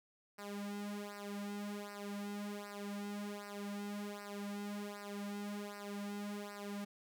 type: tone with flanger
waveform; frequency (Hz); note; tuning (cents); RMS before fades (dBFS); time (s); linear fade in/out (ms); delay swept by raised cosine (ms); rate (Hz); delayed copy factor
sawtooth; 204.1; G#3; -30; -44; 0.38-6.85; 10; 0.29 to 3.19; 1.3; -0.95
effects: none